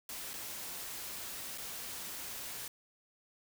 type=noise with dropouts; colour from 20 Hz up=white; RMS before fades=-43 dBFS; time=0.09-2.68 s; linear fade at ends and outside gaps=2 ms; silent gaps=0.334-0.338 / 1.577-1.581 s; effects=none